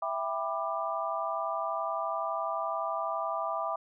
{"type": "chord", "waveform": "sine", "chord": "E minor seventh", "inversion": "none", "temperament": "just", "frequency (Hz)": [659.3, 791.1, 988.9, 1186.7], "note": ["E5", "G5", "B5", "D6"], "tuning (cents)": [0, 16, 2, 18], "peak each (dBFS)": [-34, -37, -37, -34], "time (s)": [0.02, 3.76], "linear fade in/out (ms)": 5, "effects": []}